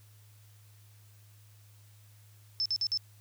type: tone bursts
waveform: sine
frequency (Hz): 5274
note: E8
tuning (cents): 0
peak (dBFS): -27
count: 4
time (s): 2.6-2.974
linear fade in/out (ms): 0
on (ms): 56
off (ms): 50
effects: added 104 Hz sine -55 dBFS peak until 3.2 s + white hiss -64 dBFS RMS until 3.2 s